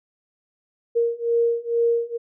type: beating tone pair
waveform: sine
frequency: 466.2 / 468.4 Hz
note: A#4 / A#4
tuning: 0 / +8 cents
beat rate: 2.2 Hz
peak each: -22 / -21 dBFS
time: 0.95-2.18 s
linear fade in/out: 20 ms
effects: none